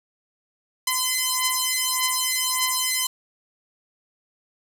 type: beating tone pair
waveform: 5% pulse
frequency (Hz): 1022 / 1023.7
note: C6 / C6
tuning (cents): -41 / -38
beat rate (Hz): 1.7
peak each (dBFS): -12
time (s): 0.87-3.07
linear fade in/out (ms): 5
effects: none